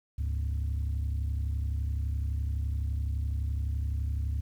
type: tone pair together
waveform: sine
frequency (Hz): 71.7 / 103.51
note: D2 / G#2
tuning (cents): -41 / -5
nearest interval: tritone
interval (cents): 636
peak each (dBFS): -27 / -32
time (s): 0.18-4.41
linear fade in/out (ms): 10
effects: tanh soft clip ceiling -25 dBFS + 10-bit